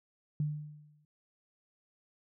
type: tone with exponential decay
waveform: sine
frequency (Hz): 149.8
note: D3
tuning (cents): +35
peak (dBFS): -27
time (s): 0.4-1.05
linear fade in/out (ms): 2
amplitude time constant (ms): 140
effects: none